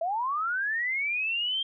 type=linear sweep; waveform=sine; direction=up; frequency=640 to 3200 Hz; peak=-26 dBFS; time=0.01-1.63 s; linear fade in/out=5 ms; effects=none